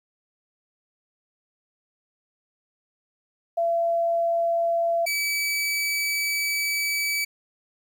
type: tone pair in turn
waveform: sine / sawtooth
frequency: 676 / 2294 Hz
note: E5 / D7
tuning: +43 / -41 cents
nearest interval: octave + major sixth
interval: 2116 cents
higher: second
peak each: -20 dBFS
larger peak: neither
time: 3.57-5.06 / 5.06-7.25 s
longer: second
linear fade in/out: 10 ms
effects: 10-bit